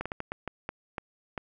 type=slowing click train; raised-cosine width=0.5 ms; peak=-18 dBFS; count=9; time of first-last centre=0.01-1.378 s; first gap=46 ms; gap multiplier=1.36; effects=none